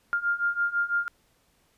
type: beating tone pair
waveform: sine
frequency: 1400 / 1406 Hz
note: F6 / F6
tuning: +4 / +11 cents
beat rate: 6 Hz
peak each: -28 / -26 dBFS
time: 0.13-1.08 s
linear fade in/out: 0 ms
effects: pink hiss -66 dBFS RMS until 1.77 s + resampled to 32000 Hz